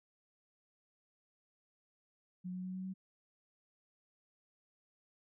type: tone with pitch steps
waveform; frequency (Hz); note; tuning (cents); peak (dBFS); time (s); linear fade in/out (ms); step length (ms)
sine; 181.7 / 183.39 / 185.09 / 186.81 / 188.54; F#3 / F#3 / F#3 / F#3 / F#3; -31 / -15 / +1 / +17 / +33; -39; 2.44-2.94; 20; 100
effects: none